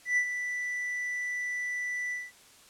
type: tone with ADSR envelope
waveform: triangle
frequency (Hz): 1975.5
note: B6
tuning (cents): 0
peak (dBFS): -20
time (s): 0.05-2.32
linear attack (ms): 120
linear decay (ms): 76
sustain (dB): -9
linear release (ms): 200
effects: white hiss -56 dBFS RMS until 2.69 s + low-pass 10000 Hz 12 dB/octave

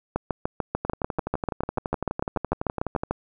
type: two click trains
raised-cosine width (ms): 1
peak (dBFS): -10 / -13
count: 21 / 27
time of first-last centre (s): 0.16-3.11 / 0.85-3.035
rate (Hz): 6.78 / 11.9
effects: none

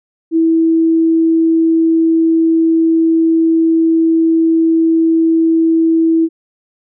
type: tone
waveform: sine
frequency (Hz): 326.5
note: E4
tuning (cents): -17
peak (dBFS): -8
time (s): 0.31-6.29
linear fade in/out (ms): 50
effects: none

